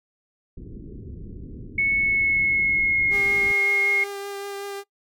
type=low-pass noise; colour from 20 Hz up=pink; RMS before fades=-38 dBFS; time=0.57-3.52 s; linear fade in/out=5 ms; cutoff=400 Hz; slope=48 dB/octave
type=tone with pitch glide; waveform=sine; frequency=2205 to 2150 Hz; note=C#7 to C7; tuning=-10 to +47 cents; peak=-18 dBFS; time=1.78-4.04 s; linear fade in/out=5 ms; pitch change=-43 cents; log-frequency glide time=1.98-3.15 s
type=tone with vibrato; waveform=sawtooth; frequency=400 Hz; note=G4; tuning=35 cents sharp; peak=-27 dBFS; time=3.1-4.84 s; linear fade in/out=50 ms; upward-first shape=triangle; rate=5.3 Hz; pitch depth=15 cents each way
effects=noise-tail reverb RT60 0.1 s tail -21 dB re dry